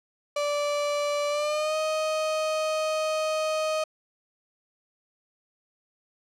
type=tone with pitch glide; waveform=35% pulse; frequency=583 to 624.8 Hz; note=D5 to D#5; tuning=-13 to +7 cents; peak=-23 dBFS; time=0.36-3.84 s; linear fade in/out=5 ms; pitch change=+120 cents; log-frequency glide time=1.29-1.76 s; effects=low-pass 8000 Hz 12 dB/octave